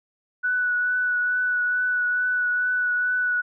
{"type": "tone with vibrato", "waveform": "sine", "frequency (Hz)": 1480, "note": "F#6", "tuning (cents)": 0, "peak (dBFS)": -20, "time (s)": [0.43, 3.42], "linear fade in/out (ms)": 20, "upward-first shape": "triangle", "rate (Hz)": 2.3, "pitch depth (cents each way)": 18, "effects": []}